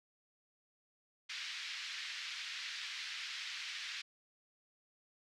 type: band-pass noise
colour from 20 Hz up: pink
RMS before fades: -44 dBFS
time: 1.29-4.02 s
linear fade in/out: 10 ms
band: 1800 to 5100 Hz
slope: 24 dB/octave
effects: none